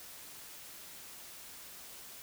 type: silence
effects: white hiss -50 dBFS RMS until 2.22 s